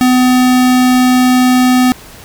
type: tone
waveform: square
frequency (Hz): 252.4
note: B3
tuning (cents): +38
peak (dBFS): -7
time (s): 0.01-1.92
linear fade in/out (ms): 0
effects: pink hiss -35 dBFS RMS until 2.24 s